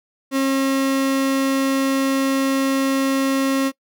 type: tone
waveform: 35% pulse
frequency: 270 Hz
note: C#4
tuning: 45 cents flat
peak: -15 dBFS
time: 0.31-3.72 s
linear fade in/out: 50 ms
effects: noise-tail reverb RT60 0.1 s tail -22 dB re dry